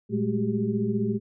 sine tone cluster, 115.4 / 198.8 / 213.7 / 379.2 / 398.8 Hz, A#2 / G3 / G#3 / F#4 / G4, -17 / +25 / +50 / +43 / +30 cents, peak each -31 / -31 / -26 / -33 / -31 dBFS, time 0.09-1.2 s, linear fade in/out 50 ms, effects none

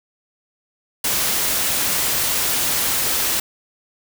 white noise, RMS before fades -20 dBFS, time 1.04-3.4 s, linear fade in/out 5 ms, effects none

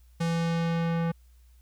square tone with low-pass filter sweep, 167 Hz, E3, 23 cents sharp, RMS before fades -27 dBFS, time 0.2-1.12 s, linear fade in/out 10 ms, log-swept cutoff 9100 to 1800 Hz, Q 0.72, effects added 60 Hz sine -53 dBFS peak until 1.61 s + white hiss -69 dBFS RMS until 1.61 s

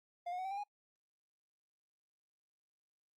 triangle tone with pitch steps, 700 / 723 / 746.8 / 771.3 / 796.7 / 822.9 Hz, F5 / F#5 / F#5 / G5 / G5 / G#5, +4 / -40 / +16 / -28 / +28 / -16 cents, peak -36 dBFS, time 0.26-0.638 s, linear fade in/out 10 ms, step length 63 ms, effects noise-tail reverb RT60 0.1 s tail -24 dB re dry + Opus 48 kbps

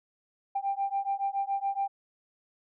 sine beating tone pair, 787 / 794.1 Hz, G5 / G5, +7 / +22 cents, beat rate 7.1 Hz, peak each -30 dBFS, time 0.55-1.88 s, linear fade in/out 10 ms, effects tanh soft clip ceiling -21 dBFS

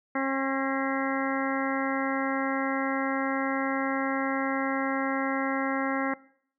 harmonic tone with a mistuned harmonic, 270 Hz, C#4, 45 cents flat, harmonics 1 / 2 / 3 / 4 / 5 / 6 / 7 / 8, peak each -29 / -32 / -34 / -35 / -36 / -37 / -37 / -38 dBFS, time 0.15-6.14 s, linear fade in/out 5 ms, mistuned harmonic 8, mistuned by -74 cents, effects noise-tail reverb RT60 0.6 s tail -21 dB re dry

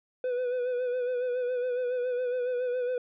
triangle tone with vibrato, 497.1 Hz, B4, 11 cents sharp, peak -25 dBFS, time 0.24-2.98 s, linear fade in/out 2 ms, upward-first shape sine, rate 7.2 Hz, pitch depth 42 cents each way, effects resampled to 8000 Hz

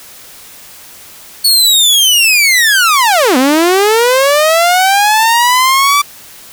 sawtooth linear two-way sweep, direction down then up, 4435 to 246.9 to 1168 Hz, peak -3 dBFS, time 1.44-6.02 s, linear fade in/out 10 ms, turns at 3.37 s, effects white hiss -35 dBFS RMS until 6.52 s

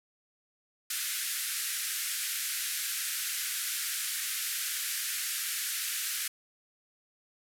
white band-pass noise, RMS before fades -34 dBFS, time 0.9-6.28 s, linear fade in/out 5 ms, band 1400 to 14000 Hz, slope 48 dB/octave, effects none

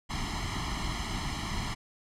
pink noise with comb filter, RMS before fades -33 dBFS, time 0.09-1.75 s, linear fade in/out 20 ms, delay 0.97 ms, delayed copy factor +1, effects low-pass 6000 Hz 12 dB/octave

